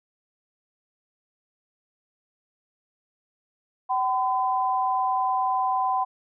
sine tone pair together, 763 / 1013.6 Hz, G5 / B5, -47 / +45 cents, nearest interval perfect fourth, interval 492 cents, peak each -24 dBFS, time 3.89-6.05 s, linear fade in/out 20 ms, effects none

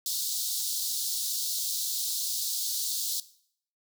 pink high-pass noise, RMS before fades -31 dBFS, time 0.06-3.2 s, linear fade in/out 2 ms, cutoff 3800 Hz, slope 48 dB/octave, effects noise-tail reverb RT60 0.6 s tail -17 dB re dry

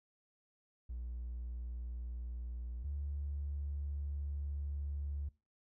triangle tone pair in turn, 60 / 71.64 Hz, B1 / D2, -49 / -42 cents, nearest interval minor third, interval 307 cents, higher second, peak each -37 / -33 dBFS, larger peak second, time 0.89-2.84 / 2.84-5.29 s, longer second, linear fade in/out 10 ms, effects noise-tail reverb RT60 0.3 s tail -24 dB re dry + tanh soft clip ceiling -34 dBFS

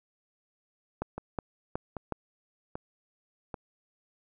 two click trains, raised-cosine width 1 ms, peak -22 / -17 dBFS, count 4 / 4, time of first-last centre 1.18-3.542 / 1.02-2.123 s, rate 1.27 / 2.72 Hz, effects none

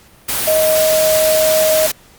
sine tone in noise, 627 Hz, D#5, 13 cents sharp, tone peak -11 dBFS, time 0.47-1.87 s, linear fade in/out 10 ms, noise white, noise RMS -18 dBFS, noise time 0.28-1.92 s, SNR +4 dB, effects pink hiss -46 dBFS RMS until 2.18 s + Opus 48 kbps

